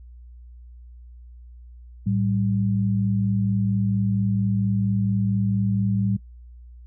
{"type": "tone pair together", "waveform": "sine", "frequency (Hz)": [110, 194.36], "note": ["A2", "G3"], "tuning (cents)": [0, -15], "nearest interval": "minor seventh", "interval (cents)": 985, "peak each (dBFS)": -22, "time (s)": [2.06, 6.17], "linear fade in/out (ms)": 10, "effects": ["noise-tail reverb RT60 0.1 s tail -23 dB re dry", "added 60 Hz sine -41 dBFS peak until 6.86 s"]}